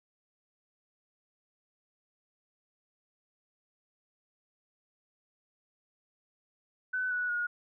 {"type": "tone with pitch steps", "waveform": "sine", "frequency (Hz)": [1507, 1473.4, 1440.6], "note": ["F#6", "F#6", "F#6"], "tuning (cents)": [31, -8, -47], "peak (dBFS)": -29, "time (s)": [6.93, 7.47], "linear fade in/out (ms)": 10, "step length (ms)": 180, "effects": []}